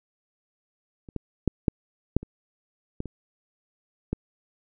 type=clicks; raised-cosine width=3 ms; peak=-30 / -17 / -8 / -7 / -6 / -25 / -17 / -23 / -13 dBFS; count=9; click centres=1.088 / 1.163 / 1.477 / 1.682 / 2.166 / 2.23 / 3.004 / 3.057 / 4.13 s; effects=none